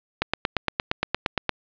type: click train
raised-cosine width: 0.3 ms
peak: -5 dBFS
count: 12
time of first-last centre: 0.22-1.493 s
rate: 8.64 Hz
effects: resampled to 11025 Hz + 7-bit